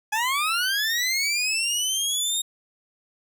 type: linear sweep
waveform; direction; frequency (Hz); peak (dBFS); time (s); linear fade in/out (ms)
20% pulse; up; 830.6 to 3729; -17; 0.12-2.42; 10
effects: none